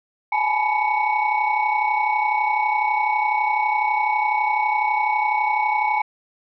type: tone cluster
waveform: sine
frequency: 835 / 867 / 985 / 2232 Hz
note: G#5 / A5 / B5 / C#7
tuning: +9 / -26 / -5 / +11 cents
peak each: -22 / -21 / -25 / -24 dBFS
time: 0.32-6.02 s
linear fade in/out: 5 ms
effects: tanh soft clip ceiling -10 dBFS